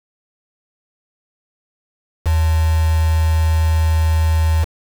sine tone with quantisation, 80.2 Hz, E2, 47 cents flat, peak -12 dBFS, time 2.25-4.65 s, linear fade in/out 20 ms, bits 4, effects none

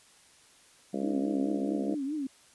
harmonic tone, 68.3 Hz, C#2, 25 cents flat, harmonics 3 / 4 / 5 / 6 / 7 / 8 / 9 / 10, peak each -34 / -36 / -38 / -40 / -41 / -42 / -43 / -44 dBFS, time 0.93-1.95 s, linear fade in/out 10 ms
sine tone with vibrato, 288.1 Hz, D4, 33 cents flat, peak -30 dBFS, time 1.03-2.27 s, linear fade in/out 5 ms, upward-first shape triangle, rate 4.7 Hz, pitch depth 160 cents each way
effects white hiss -59 dBFS RMS until 2.54 s + resampled to 24000 Hz

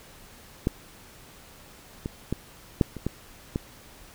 clicks, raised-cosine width 3 ms, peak -9 / -17 / -13 / -6 / -23 / -13 / -13 dBFS, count 7, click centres 0.671 / 2.059 / 2.326 / 2.812 / 2.967 / 3.066 / 3.559 s, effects pink hiss -50 dBFS RMS until 4.14 s

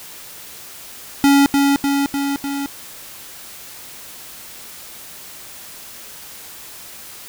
square tone with echo, 280 Hz, C#4, 18 cents sharp, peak -10 dBFS, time 1.24-1.46 s, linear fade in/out 0 ms, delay 300 ms, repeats 4, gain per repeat -3 dB, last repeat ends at 2.66 s, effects white hiss -37 dBFS RMS until 7.28 s

